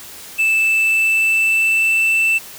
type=tone with pitch glide; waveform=triangle; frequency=2637 to 2660 Hz; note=E7 to E7; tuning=0 to +15 cents; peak=-11 dBFS; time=0.38-2.39 s; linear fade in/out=20 ms; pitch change=+15 cents; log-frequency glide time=0.55-2.11 s; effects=white hiss -36 dBFS RMS until 2.58 s